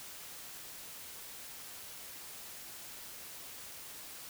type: silence
effects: white hiss -48 dBFS RMS until 4.29 s